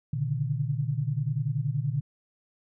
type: tone cluster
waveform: sine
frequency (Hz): 119.3 / 140.3 / 150.6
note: A#2 / C#3 / D3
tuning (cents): +41 / +21 / +44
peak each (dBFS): -30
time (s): 0.13-2.01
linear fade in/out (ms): 5
effects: none